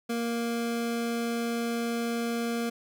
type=tone pair together; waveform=square; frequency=233.1 / 469.2 Hz; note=A#3 / A#4; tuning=0 / +11 cents; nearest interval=octave; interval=1211 cents; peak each=-30 / -34 dBFS; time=0.09-2.7 s; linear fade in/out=10 ms; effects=none